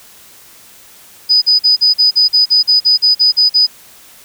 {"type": "tone bursts", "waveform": "sine", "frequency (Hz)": 4978, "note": "D#8", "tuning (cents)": 0, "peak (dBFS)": -6, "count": 14, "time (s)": [1.29, 3.669], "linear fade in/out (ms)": 20, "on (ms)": 130, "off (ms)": 43, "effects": ["white hiss -41 dBFS RMS until 4.24 s"]}